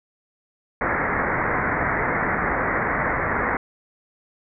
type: low-pass noise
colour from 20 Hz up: white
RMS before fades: -23 dBFS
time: 0.81-3.57 s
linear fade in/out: 2 ms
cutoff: 2100 Hz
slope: 96 dB/octave
effects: none